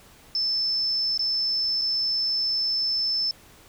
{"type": "tone with dropouts", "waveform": "sine", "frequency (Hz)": 5274, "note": "E8", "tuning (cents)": 0, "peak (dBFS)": -22, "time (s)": [0.35, 3.31], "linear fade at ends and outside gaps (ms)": 1, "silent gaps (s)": [[1.176, 1.193], [1.814, 1.818]], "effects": ["pink hiss -52 dBFS RMS until 3.68 s"]}